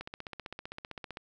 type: click train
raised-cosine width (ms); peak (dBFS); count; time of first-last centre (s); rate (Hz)
0.3; -24; 19; 0.01-1.171; 15.5
effects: none